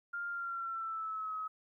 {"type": "tone with pitch glide", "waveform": "sine", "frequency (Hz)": [1400, 1276.4], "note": ["F6", "D#6"], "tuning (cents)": [4, 44], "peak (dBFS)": -36, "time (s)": [0.13, 1.48], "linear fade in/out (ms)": 10, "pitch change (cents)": -160, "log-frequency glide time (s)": [0.3, 1.34], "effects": ["13-bit"]}